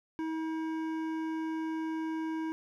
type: tone with hard clipping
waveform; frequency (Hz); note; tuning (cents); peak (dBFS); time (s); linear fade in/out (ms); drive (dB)
sine; 320; D#4; +49; -34; 0.19-2.52; 0; 12
effects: none